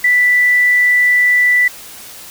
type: tone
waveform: sine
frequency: 1975.5 Hz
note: B6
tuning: in tune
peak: -8 dBFS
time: 0.04-1.68 s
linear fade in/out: 5 ms
effects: white hiss -34 dBFS RMS until 2.3 s